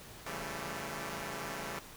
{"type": "chord", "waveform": "5% pulse", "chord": "A dominant seventh", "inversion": "first", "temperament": "equal with one note detuned", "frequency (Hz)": [138.59, 168.37, 196, 220], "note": ["C#3", "E3", "G3", "A3"], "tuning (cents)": [0, 37, 0, 0], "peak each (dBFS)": -33, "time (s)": [0.26, 1.79], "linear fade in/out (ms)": 2, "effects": ["pink hiss -51 dBFS RMS until 1.96 s"]}